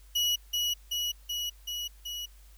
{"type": "tone with echo", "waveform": "35% pulse", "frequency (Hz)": 2921, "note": "F#7", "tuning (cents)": -23, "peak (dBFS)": -23, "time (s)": [0.15, 0.36], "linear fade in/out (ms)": 10, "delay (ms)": 380, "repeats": 5, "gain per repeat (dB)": -2, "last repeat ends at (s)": 2.26, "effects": ["added 50 Hz sine -51 dBFS peak until 2.57 s", "white hiss -62 dBFS RMS until 2.57 s"]}